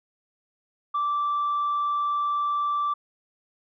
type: tone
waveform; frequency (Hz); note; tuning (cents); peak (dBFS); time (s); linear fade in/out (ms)
sine; 1168; D6; -10; -21; 0.94-2.94; 10
effects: tanh soft clip ceiling -20 dBFS